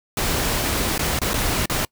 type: noise with dropouts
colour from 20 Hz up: pink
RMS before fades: -22 dBFS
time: 0.17-1.85 s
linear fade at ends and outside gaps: 2 ms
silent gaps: 0.98-0.992 / 1.19-1.216 / 1.334-1.34 / 1.658-1.697 s
effects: noise-tail reverb RT60 0.1 s tail -26 dB re dry